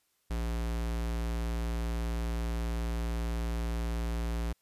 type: tone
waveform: square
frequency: 57.4 Hz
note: A#1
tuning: 26 cents flat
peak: -31 dBFS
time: 0.3-4.53 s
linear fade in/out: 10 ms
effects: white hiss -74 dBFS RMS until 4.61 s + resampled to 32000 Hz